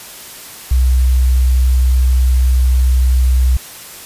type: tone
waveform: sine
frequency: 63.5 Hz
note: B1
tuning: 49 cents sharp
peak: -8 dBFS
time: 0.71-3.57 s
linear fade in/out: 5 ms
effects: white hiss -33 dBFS RMS until 4.05 s + resampled to 32000 Hz